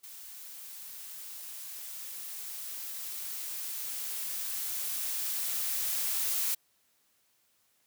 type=noise with level ramp; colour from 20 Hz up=blue; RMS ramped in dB=-47 to -30 dBFS; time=0.03-6.55 s; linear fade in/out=10 ms; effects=white hiss -71 dBFS RMS until 7.86 s + high-pass 60 Hz 12 dB/octave

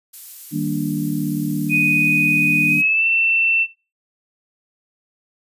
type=noise; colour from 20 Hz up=violet; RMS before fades=-34 dBFS; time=0.13-2.82 s; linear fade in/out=10 ms
type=chord; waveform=sine; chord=Eb major seventh; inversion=none; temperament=equal; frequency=155.56 / 196 / 233.1 / 293.7 Hz; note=Eb3 / G3 / Bb3 / D4; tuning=0 / 0 / 0 / 0 cents; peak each=-24 / -27 / -26 / -22 dBFS; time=0.51-2.83 s; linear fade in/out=50 ms
type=tone with pitch glide; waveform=sine; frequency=2489 to 2683 Hz; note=D#7 to E7; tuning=0 to +30 cents; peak=-14 dBFS; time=1.69-3.67 s; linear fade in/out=50 ms; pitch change=+130 cents; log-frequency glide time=2.68-3.06 s
effects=noise-tail reverb RT60 0.3 s tail -19 dB re dry + resampled to 32000 Hz

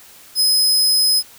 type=tone; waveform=sawtooth; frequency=5070 Hz; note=D#8; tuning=32 cents sharp; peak=-10 dBFS; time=0.35-1.23 s; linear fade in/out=50 ms; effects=white hiss -44 dBFS RMS until 1.38 s

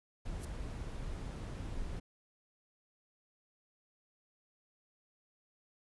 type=noise; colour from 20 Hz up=brown; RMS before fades=-41 dBFS; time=0.25-2 s; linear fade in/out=10 ms
type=noise with exponential growth; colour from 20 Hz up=violet; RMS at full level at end=-38 dBFS; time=0.36-0.45 s; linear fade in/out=5 ms; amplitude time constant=19 ms
effects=resampled to 24000 Hz

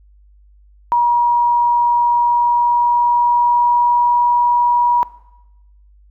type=tone with pitch glide; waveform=sine; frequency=956 to 963.2 Hz; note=A#5 to B5; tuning=+43 to -44 cents; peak=-10 dBFS; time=0.92-5.03 s; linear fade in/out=0 ms; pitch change=+13 cents; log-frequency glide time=2.1-4.26 s; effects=noise-tail reverb RT60 0.9 s tail -18 dB re dry + added 50 Hz sine -45 dBFS peak until 6.1 s

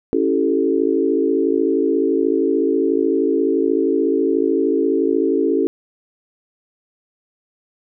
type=chord; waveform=sine; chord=A dominant seventh; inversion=first; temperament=equal with one note detuned; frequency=277.2 / 329.6 / 386.2 / 440 Hz; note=C#4 / E4 / G4 / A4; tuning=0 / 0 / -26 / 0 cents; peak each=-20 dBFS; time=0.13-5.67 s; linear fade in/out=0 ms; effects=none

